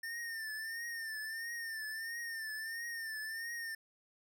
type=tone with vibrato; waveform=square; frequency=1805 Hz; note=A6; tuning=44 cents sharp; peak=-40 dBFS; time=0.03-3.75 s; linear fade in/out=5 ms; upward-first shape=triangle; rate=1.5 Hz; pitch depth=77 cents each way; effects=none